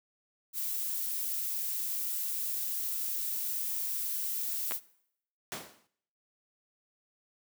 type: noise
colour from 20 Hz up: violet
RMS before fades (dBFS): -34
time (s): 0.53-4.8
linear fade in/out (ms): 50
type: clicks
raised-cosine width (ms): 0.3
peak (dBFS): -20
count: 2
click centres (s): 4.71 / 4.72
type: noise with exponential decay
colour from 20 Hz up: pink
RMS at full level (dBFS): -34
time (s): 5.52-5.87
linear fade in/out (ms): 0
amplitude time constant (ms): 75
effects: noise-tail reverb RT60 0.7 s tail -20 dB re dry + high-pass 200 Hz 12 dB/octave